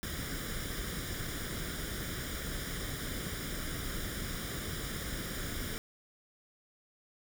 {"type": "noise with comb filter", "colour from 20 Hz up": "pink", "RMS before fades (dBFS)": -38, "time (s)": [0.03, 5.78], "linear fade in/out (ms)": 0, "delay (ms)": 0.57, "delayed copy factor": 0.7, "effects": []}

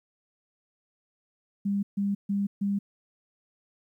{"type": "tone bursts", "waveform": "sine", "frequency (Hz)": 200.2, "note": "G3", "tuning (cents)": 37, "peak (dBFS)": -24, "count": 4, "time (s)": [1.65, 2.79], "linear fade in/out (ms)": 10, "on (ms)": 180, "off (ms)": 140, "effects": ["11-bit"]}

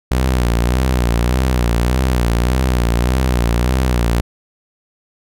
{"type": "tone with vibrato", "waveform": "sawtooth", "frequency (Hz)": 61.2, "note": "B1", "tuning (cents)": -15, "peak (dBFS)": -9, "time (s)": [0.11, 4.21], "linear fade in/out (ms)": 5, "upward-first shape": "sine", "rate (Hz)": 1.7, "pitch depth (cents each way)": 100, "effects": []}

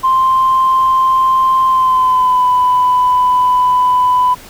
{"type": "tone with pitch glide", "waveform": "sine", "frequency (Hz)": [1046.5, 998.7], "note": ["C6", "B5"], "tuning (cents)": [0, 19], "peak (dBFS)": -7, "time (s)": [0.03, 4.35], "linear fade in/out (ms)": 20, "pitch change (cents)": -81, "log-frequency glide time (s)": [1.66, 2.45], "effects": ["tanh soft clip ceiling -4 dBFS", "pink hiss -36 dBFS RMS until 4.49 s"]}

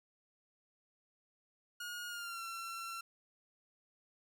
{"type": "tone with pitch glide", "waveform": "sawtooth", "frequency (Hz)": [1435, 1354.5], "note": ["F6", "E6"], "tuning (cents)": [47, 47], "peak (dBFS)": -38, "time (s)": [1.8, 3.01], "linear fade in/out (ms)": 5, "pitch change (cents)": -100, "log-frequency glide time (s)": [2.09, 2.42], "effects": []}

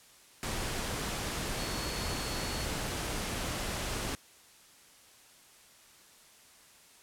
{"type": "tone in noise", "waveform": "sine", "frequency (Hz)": 4386, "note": "C#8", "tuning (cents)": -19, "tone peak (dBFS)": -43, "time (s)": [1.59, 2.65], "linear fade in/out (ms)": 0, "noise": "pink", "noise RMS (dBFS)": -35, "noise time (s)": [0.43, 4.15], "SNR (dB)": -11, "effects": ["white hiss -58 dBFS RMS until 7.02 s", "low-pass 11000 Hz 12 dB/octave"]}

